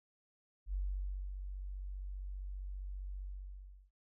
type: tone with ADSR envelope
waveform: sine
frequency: 47.55 Hz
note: F#1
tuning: 48 cents sharp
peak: -33 dBFS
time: 0.66-3.91 s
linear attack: 78 ms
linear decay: 580 ms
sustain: -7 dB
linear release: 700 ms
effects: none